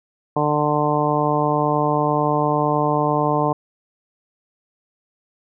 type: harmonic tone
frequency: 149 Hz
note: D3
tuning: 25 cents sharp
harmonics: 1 / 2 / 3 / 4 / 5 / 6 / 7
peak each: -24 / -24 / -24 / -24 / -24 / -24 / -24 dBFS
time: 0.36-3.53 s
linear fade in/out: 5 ms
effects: none